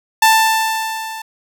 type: tone with level ramp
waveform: sawtooth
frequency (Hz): 886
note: A5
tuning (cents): +12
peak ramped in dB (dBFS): -3 to -23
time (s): 0.22-1.22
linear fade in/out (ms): 5
effects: none